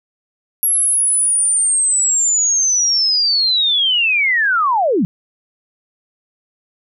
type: linear sweep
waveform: sine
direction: down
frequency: 11340 to 153.7 Hz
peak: -12 dBFS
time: 0.63-5.05 s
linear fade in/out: 0 ms
effects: none